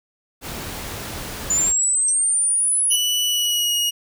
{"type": "noise", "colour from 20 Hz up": "pink", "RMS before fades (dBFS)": -31, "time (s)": [0.41, 1.74], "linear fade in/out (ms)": 50}
{"type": "linear sweep", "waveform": "sine", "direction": "up", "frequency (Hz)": [6980, 10530], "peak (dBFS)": -16, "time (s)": [1.5, 2.96], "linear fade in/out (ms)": 5}
{"type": "tone with exponential decay", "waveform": "sine", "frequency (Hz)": 5920, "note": "F#8", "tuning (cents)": 0, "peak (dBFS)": -21, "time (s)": [2.08, 2.17], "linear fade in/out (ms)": 5, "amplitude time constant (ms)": 18}
{"type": "tone with pitch glide", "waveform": "sawtooth", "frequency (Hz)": [2960, 2881], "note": ["F#7", "F#7"], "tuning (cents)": [0, -47], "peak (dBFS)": -15, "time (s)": [2.9, 3.91], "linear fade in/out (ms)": 20, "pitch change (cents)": -47, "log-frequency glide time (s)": [3.26, 3.76]}
{"effects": []}